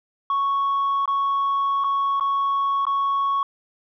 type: tone with dropouts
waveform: sine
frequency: 1108.7 Hz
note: C#6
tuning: in tune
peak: -17 dBFS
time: 0.3-3.43 s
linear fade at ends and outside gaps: 2 ms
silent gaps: 1.057-1.077 / 1.839-1.843 / 2.198-2.208 / 2.853-2.867 s
effects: tanh soft clip ceiling -17 dBFS